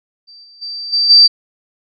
sine tone with level steps, 4662 Hz, D8, 14 cents flat, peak -37 / -40 / -23 / -11 / -3 dBFS, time 0.27-1.28 s, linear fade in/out 20 ms, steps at 0.43 / 0.61 / 0.92 / 1.09 s, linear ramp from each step 20 ms, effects none

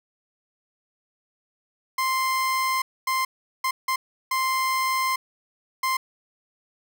30% pulse tone bursts at uneven times, 1046.5 Hz, C6, in tune, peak -19 dBFS, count 6, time 1.98-2.82 / 3.07-3.25 / 3.64-3.71 / 3.88-3.96 / 4.31-5.16 / 5.83-5.97 s, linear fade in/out 5 ms, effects none

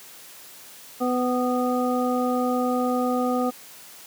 harmonic tone with a mistuned harmonic, 250 Hz, B3, 21 cents sharp, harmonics 1 / 2 / 3 / 5, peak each -23 / -26 / -28 / -30 dBFS, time 1-3.51 s, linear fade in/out 20 ms, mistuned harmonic 5, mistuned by -25 cents, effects white hiss -45 dBFS RMS until 4.06 s + high-pass 150 Hz 12 dB/octave

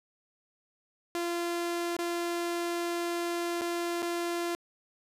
sawtooth tone with dropouts, 344.1 Hz, F4, 26 cents flat, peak -26 dBFS, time 1.15-4.55 s, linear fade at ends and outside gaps 0 ms, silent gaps 1.966-1.989 / 3.611-3.618 / 4.022-4.028 s, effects resampled to 32000 Hz

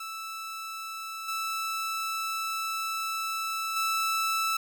sawtooth tone with level steps, 1318 Hz, E6, 1 cent flat, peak -32 / -26 / -22 dBFS, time 0-4.57 s, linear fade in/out 5 ms, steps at 1.28 / 3.76 s, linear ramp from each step 5 ms, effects none

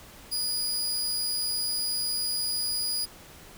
sawtooth tone, 4903 Hz, D#8, 26 cents flat, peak -24 dBFS, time 0.31-3.06 s, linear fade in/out 20 ms, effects pink hiss -49 dBFS RMS until 3.57 s

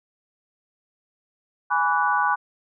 sine chord, G# half-diminished seventh, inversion none, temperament equal with one note detuned, 830.6 / 987.8 / 1148.5 / 1480 Hz, G#5 / B5 / D6 / F#6, 0 / 0 / -39 / 0 cents, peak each -24 dBFS, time 1.7-2.36 s, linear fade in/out 20 ms, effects none

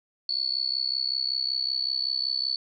sine tone with amplitude modulation, 4435 Hz, C#8, in tune, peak -21 dBFS, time 0.29-2.56 s, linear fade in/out 2 ms, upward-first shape sine, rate 65.3 Hz, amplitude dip 90%, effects none

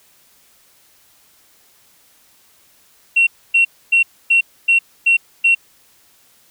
sine tone bursts, 2729 Hz, F7, 41 cents flat, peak -8 dBFS, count 7, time 3.16-5.55 s, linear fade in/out 10 ms, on 110 ms, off 270 ms, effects tanh soft clip ceiling -5 dBFS + white hiss -53 dBFS RMS until 6.5 s

